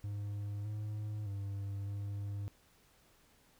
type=tone with pitch steps; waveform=triangle; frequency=102.3 / 105.9 / 99.5 / 101 Hz; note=G#2 / G#2 / G2 / G#2; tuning=-26 / +34 / +26 / -48 cents; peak=-35 dBFS; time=0.04-2.48 s; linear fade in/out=0 ms; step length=610 ms; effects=pink hiss -67 dBFS RMS until 3.59 s

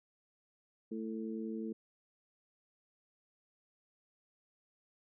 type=harmonic tone; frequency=111 Hz; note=A2; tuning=16 cents sharp; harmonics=2 / 3 / 4; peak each=-39 / -43 / -45 dBFS; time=0.91-1.73 s; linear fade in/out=10 ms; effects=none

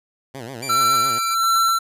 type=tone with vibrato; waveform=10% pulse; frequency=124.2 Hz; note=B2; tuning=10 cents sharp; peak=-23 dBFS; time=0.34-1.19 s; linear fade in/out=10 ms; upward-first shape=sine; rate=7.2 Hz; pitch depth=190 cents each way
type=tone; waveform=15% pulse; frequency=2350 Hz; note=D7; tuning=1 cent sharp; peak=-21 dBFS; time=0.62-1.35 s; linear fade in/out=10 ms
type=tone with tremolo; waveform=square; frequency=1346 Hz; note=E6; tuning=36 cents sharp; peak=-15 dBFS; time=0.69-1.79 s; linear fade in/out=10 ms; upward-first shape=sine; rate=1.4 Hz; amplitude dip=50%
effects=resampled to 32000 Hz

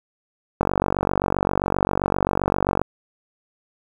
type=click train; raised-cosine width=1 ms; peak=-5 dBFS; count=106; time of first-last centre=0.61-2.816 s; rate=47.6 Hz; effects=7-bit

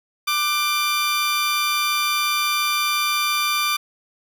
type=tone pair together; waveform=15% pulse; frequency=1185.7 / 1510 Hz; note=D6 / F#6; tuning=+16 / +35 cents; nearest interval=major third; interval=419 cents; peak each=-13 / -24 dBFS; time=0.27-3.77 s; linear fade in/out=10 ms; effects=none

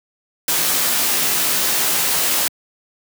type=noise with comb filter; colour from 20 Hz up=white; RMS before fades=-18 dBFS; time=0.48-2.48 s; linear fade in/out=2 ms; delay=15 ms; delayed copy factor=-0.6; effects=high-pass 150 Hz 12 dB/octave

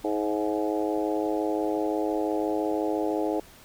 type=harmonic tone with a mistuned harmonic; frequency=105.8 Hz; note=G#2; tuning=33 cents sharp; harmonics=3 / 4 / 5 / 6 / 7 / 8; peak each=-28 / -30 / -32 / -34 / -35 / -36 dBFS; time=0.04-3.4 s; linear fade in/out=5 ms; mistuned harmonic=7; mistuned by=-28 cents; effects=pink hiss -51 dBFS RMS until 3.64 s

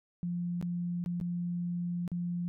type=tone with dropouts; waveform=sine; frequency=174.61 Hz; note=F3; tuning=in tune; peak=-31 dBFS; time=0.23-2.48 s; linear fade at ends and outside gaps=0 ms; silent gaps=0.613-0.626 / 1.04-1.061 / 1.201-1.212 / 2.078-2.117 s; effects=none

